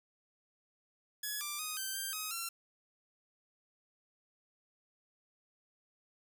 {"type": "tone with pitch steps", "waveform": "5% pulse", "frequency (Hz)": [1691, 1180, 1247, 1552, 1580, 1263, 1360], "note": ["G#6", "D6", "D#6", "G6", "G6", "D#6", "F6"], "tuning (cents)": [31, 8, 3, -18, 13, 26, -46], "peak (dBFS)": -26, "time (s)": [1.23, 2.49], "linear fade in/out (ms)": 5, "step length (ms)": 180, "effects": []}